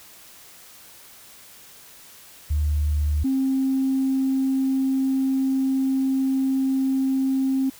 sine tone pair in turn, 74.7 / 266.2 Hz, D2 / C4, +30 / +30 cents, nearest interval octave + minor seventh, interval 2200 cents, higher second, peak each -18 dBFS, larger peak neither, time 2.5-3.24 / 3.24-7.7 s, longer second, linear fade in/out 10 ms, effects tanh soft clip ceiling -14 dBFS + white hiss -47 dBFS RMS until 7.79 s

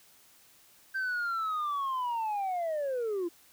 sine linear sweep, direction down, 1570 to 329.6 Hz, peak -27 dBFS, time 0.94-3.29 s, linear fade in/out 20 ms, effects tanh soft clip ceiling -28 dBFS + white hiss -60 dBFS RMS until 3.52 s

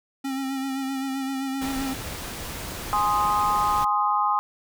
square tone with vibrato, 268.5 Hz, C4, 45 cents sharp, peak -27 dBFS, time 0.24-1.94 s, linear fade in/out 10 ms, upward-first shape sine, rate 7.7 Hz, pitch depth 32 cents each way
pink noise, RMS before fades -34 dBFS, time 1.61-3.85 s, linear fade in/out 10 ms
sine chord, Ab major, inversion none, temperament equal, 830.6 / 1046.5 / 1244.5 Hz, Ab5 / C6 / Eb6, 0 / 0 / 0 cents, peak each -24 dBFS, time 2.93-4.39 s, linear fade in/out 0 ms
effects none

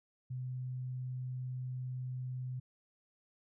sine tone, 127.3 Hz, C3, 47 cents flat, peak -37 dBFS, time 0.3-2.6 s, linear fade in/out 10 ms, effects none

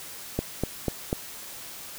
click train, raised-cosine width 2 ms, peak -11 dBFS, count 4, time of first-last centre 0.39-1.129 s, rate 4.06 Hz, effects white hiss -41 dBFS RMS until 1.98 s

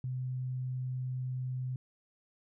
sine tone, 127.9 Hz, C3, 39 cents flat, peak -33 dBFS, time 0.04-1.76 s, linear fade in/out 2 ms, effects none

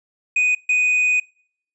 triangle tone bursts at uneven times, 2489 Hz, D#7, in tune, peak -13 dBFS, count 2, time 0.36-0.55 / 0.69-1.2 s, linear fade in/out 5 ms, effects noise-tail reverb RT60 0.6 s tail -26 dB re dry + resampled to 22050 Hz

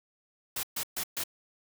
white noise bursts, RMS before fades -33 dBFS, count 4, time 0.56-1.238 s, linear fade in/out 5 ms, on 72 ms, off 130 ms, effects none

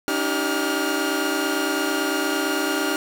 sawtooth tone cluster, 286.6 / 315.5 / 389.6 / 1417 Hz, D4 / D#4 / G4 / F6, -42 / +24 / -11 / +25 cents, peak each -23 dBFS, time 0.08-2.96 s, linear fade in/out 0 ms, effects none

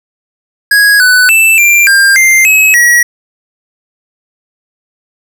square tone with pitch steps, 1657 / 1495 / 2650 / 2373 / 1599 / 2095 / 2565 / 1916 Hz, G#6 / F#6 / E7 / D7 / G6 / C7 / E7 / A#6, -4 / +17 / +9 / +17 / +34 / +2 / -48 / +47 cents, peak -4 dBFS, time 0.71-3.03 s, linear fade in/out 5 ms, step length 290 ms, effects none

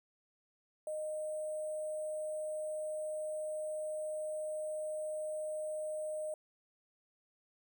sine tone with sample-and-hold, 617 Hz, D#5, 15 cents flat, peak -36 dBFS, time 0.87-6.34 s, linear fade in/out 2 ms, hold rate 8820 Hz, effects none

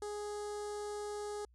sawtooth tone with notch filter, 415.3 Hz, G#4, in tune, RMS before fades -41 dBFS, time 0.02-1.45 s, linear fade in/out 2 ms, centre 2500 Hz, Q 0.64, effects added 60 Hz sine -62 dBFS peak until 1.54 s + resampled to 24000 Hz

